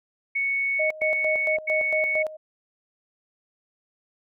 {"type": "tone bursts", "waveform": "sine", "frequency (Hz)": 2217, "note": "C#7", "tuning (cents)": 0, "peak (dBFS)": -22, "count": 3, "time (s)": [0.35, 2.23], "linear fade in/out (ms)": 10, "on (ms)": 560, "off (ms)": 100}
{"type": "tone with tremolo", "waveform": "sine", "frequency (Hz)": 622.3, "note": "D#5", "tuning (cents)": 0, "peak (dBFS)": -23, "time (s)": [0.79, 2.37], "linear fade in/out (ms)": 10, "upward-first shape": "square", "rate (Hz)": 4.4, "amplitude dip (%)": 80}
{"effects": []}